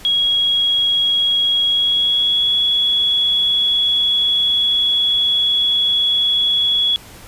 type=tone with pitch glide; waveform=sine; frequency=3308 to 3368 Hz; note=G#7 to G#7; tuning=-8 to +24 cents; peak=-13 dBFS; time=0.05-6.96 s; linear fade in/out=0 ms; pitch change=+32 cents; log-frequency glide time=1.64-2.54 s; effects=pink hiss -40 dBFS RMS until 7.27 s + resampled to 32000 Hz